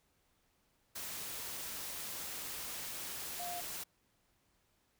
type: tone in noise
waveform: sine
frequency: 704 Hz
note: F5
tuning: 14 cents sharp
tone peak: -41 dBFS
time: 3.39-3.61 s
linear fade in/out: 10 ms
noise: white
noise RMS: -43 dBFS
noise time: 0.95-3.84 s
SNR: -1 dB
effects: pink hiss -75 dBFS RMS until 4.99 s